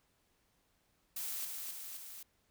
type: noise with echo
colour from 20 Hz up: blue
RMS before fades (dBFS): -40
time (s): 1.16-1.45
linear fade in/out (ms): 5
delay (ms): 260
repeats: 3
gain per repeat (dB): -3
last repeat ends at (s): 2.23
effects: pink hiss -75 dBFS RMS until 2.5 s